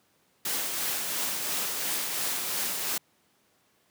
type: noise with tremolo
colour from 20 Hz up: white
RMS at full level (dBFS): -29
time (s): 0.45-2.98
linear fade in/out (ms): 5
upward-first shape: triangle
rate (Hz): 2.9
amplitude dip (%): 35
effects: pink hiss -67 dBFS RMS until 3.9 s + high-pass 150 Hz 12 dB/octave